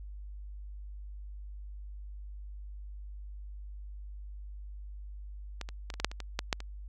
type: clicks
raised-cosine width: 0.2 ms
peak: -20 / -26 / -21 / -26 / -17 / -8 / -25 / -23 / -12 / -10 / -25 dBFS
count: 11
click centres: 5.613 / 5.689 / 5.902 / 5.94 / 6 / 6.046 / 6.115 / 6.203 / 6.391 / 6.528 / 6.604 s
effects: added 50 Hz sine -41 dBFS peak until 6.88 s